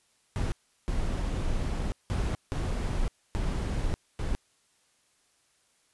brown noise bursts at uneven times, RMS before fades -29 dBFS, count 6, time 0.36-0.52 / 0.88-1.92 / 2.1-2.35 / 2.52-3.08 / 3.35-3.94 / 4.19-4.35 s, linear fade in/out 0 ms, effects white hiss -68 dBFS RMS until 5.93 s + resampled to 24000 Hz

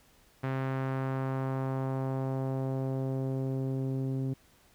sawtooth tone with low-pass filter sweep, 132.8 Hz, C3, 26 cents sharp, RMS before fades -32 dBFS, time 0.43-4.34 s, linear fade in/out 10 ms, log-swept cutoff 1900 to 310 Hz, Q 1.2, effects pink hiss -63 dBFS RMS until 4.74 s

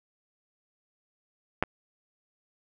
clicks, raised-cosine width 0.5 ms, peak -7 / -28 dBFS, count 2, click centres 1.626 / 1.636 s, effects none

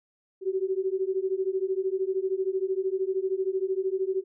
sine beating tone pair, 373.8 / 386.8 Hz, F#4 / G4, +18 / -23 cents, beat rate 13 Hz, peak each -28 dBFS, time 0.41-4.24 s, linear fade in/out 50 ms, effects none

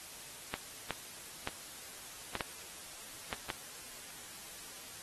clicks, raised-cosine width 0.3 ms, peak -18 dBFS, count 7, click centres 0.54 / 0.907 / 1.474 / 2.353 / 2.408 / 3.328 / 3.502 s, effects white hiss -49 dBFS RMS until 5.02 s + AAC 32 kbps

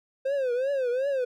triangle tone with vibrato, 522 Hz, C5, 4 cents flat, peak -22 dBFS, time 0.25-1.25 s, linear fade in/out 10 ms, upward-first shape triangle, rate 2.7 Hz, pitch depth 170 cents each way, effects none

